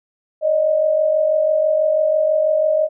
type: tone pair together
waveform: sine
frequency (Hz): 576.2 / 622.3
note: D5 / D#5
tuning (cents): -33 / 0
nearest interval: minor second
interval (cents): 133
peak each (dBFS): -21 / -14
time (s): 0.41-2.89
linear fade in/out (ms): 50
effects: none